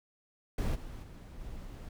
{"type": "noise with level steps", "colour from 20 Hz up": "brown", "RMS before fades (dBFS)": [-31, -43, -47, -44], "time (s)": [0.58, 1.89], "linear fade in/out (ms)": 5, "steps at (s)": [0.74, 1.02, 1.39], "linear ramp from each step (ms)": 20, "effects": []}